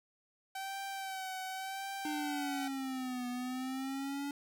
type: tone with vibrato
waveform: sawtooth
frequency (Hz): 768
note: G5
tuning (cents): -36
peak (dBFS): -35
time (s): 0.55-2.68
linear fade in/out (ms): 5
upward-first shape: sine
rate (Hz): 0.9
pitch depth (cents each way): 36
type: linear two-way sweep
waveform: square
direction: down then up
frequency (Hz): 302.3 to 245 to 285.1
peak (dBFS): -37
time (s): 2.05-4.31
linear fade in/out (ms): 2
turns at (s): 3.28
effects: none